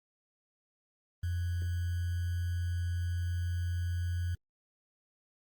sine tone with sample-and-hold, 87.31 Hz, F2, in tune, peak -30 dBFS, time 1.23-4.35 s, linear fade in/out 5 ms, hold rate 1575 Hz, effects Opus 24 kbps

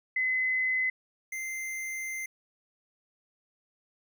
sine / square tone pair in turn, 2033 / 2083 Hz, B6 / C7, +50 / -8 cents, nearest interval unison, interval 42 cents, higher second, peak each -25 / -34 dBFS, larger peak first, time 0.16-0.9 / 1.32-2.26 s, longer second, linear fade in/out 5 ms, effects none

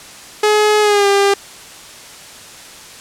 sawtooth tone with pitch glide, 422.9 to 399.2 Hz, G#4 to G4, +31 to +32 cents, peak -6 dBFS, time 0.43-1.34 s, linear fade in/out 5 ms, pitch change -99 cents, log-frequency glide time 0.81-1.07 s, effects white hiss -36 dBFS RMS until 3 s + low-pass 9000 Hz 12 dB/octave

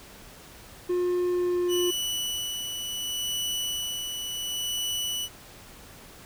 triangle tone with pitch glide, 357.1 to 354.2 Hz, F4 to F4, +39 to +24 cents, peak -21 dBFS, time 0.89-1.91 s, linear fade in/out 10 ms, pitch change -15 cents, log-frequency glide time 1.28-1.7 s
sawtooth tone with tremolo, 2960 Hz, F#7, in tune, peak -24 dBFS, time 1.68-5.29 s, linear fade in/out 50 ms, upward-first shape sine, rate 0.7 Hz, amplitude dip 40%
effects pink hiss -48 dBFS RMS until 6.25 s

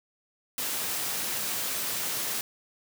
white high-pass noise, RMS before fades -31 dBFS, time 0.58-2.41 s, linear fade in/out 2 ms, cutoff 100 Hz, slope 96 dB/octave, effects none

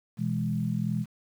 sine chord, E major, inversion second, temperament equal, 123.47 / 164.81 / 207.7 Hz, B2 / E3 / G#3, 0 / 0 / 0 cents, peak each -31 / -30 / -30 dBFS, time 0.17-1.06 s, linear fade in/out 50 ms, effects 9-bit

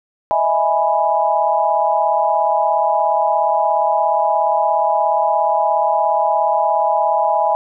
sine chord, E major seventh, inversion third, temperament equal, 622.3 / 659.3 / 830.6 / 987.8 Hz, D#5 / E5 / G#5 / B5, 0 / 0 / 0 / 0 cents, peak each -21 / -19 / -16 / -20 dBFS, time 0.31-7.55 s, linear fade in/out 0 ms, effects none

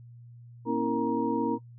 sine tone cluster, 236.2 / 274.3 / 326.3 / 462.8 / 943 Hz, A#3 / C#4 / E4 / A#4 / A#5, +23 / -18 / -18 / -13 / +20 cents, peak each -31 dBFS, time 0.65-1.59 s, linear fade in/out 50 ms, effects noise-tail reverb RT60 0.1 s tail -19 dB re dry + added 119 Hz sine -46 dBFS peak until 1.78 s

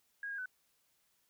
sine tone with pitch steps, 1639 / 1627 / 1506 Hz, G#6 / G#6 / F#6, -23 / -36 / +30 cents, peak -38 dBFS, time 0.23-0.458 s, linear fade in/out 2 ms, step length 76 ms, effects white hiss -75 dBFS RMS until 1.29 s

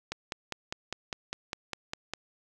click train, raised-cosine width 0.2 ms, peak -16 dBFS, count 11, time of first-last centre 0.12-2.136 s, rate 4.96 Hz, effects none

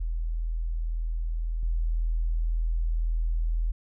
sine tone with level steps, 40.95 Hz, E1, 11 cents flat, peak -26 / -23 dBFS, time 0-3.72 s, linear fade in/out 10 ms, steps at 1.63 s, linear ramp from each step 2 ms, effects none

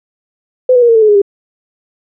sine tone with pitch steps, 508 / 491 / 474.5 / 458.6 / 443.3 / 428.4 / 414.1 / 400.2 Hz, B4 / B4 / A#4 / A#4 / A4 / A4 / G#4 / G4, +49 / -10 / +31 / -28 / +13 / -46 / -5 / +36 cents, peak -4 dBFS, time 0.69-1.218 s, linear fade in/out 5 ms, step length 66 ms, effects none

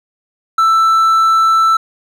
triangle tone, 1326 Hz, E6, 10 cents sharp, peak -6 dBFS, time 0.58-1.77 s, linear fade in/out 5 ms, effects none

